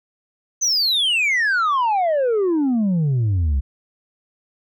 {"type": "exponential sweep", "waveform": "sine", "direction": "down", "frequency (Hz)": [6272, 63.8], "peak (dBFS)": -13, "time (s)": [0.61, 3.61], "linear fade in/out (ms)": 20, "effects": ["tanh soft clip ceiling -15 dBFS"]}